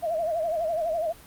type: tone with vibrato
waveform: sine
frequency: 654 Hz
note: E5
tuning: 14 cents flat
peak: -24 dBFS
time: 0.02-1.13 s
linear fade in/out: 20 ms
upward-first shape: sine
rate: 12 Hz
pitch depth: 100 cents each way
effects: pink hiss -49 dBFS RMS until 1.26 s + Opus 32 kbps